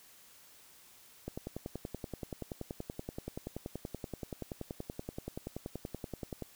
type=click train; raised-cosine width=2 ms; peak=-25 dBFS; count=55; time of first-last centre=1.28-6.423 s; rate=10.5 Hz; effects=white hiss -59 dBFS RMS until 6.55 s